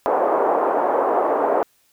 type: band-pass noise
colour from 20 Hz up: pink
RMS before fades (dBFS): -19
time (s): 0.06-1.63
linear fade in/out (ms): 0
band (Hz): 410 to 1000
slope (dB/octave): 24
effects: white hiss -61 dBFS RMS until 1.92 s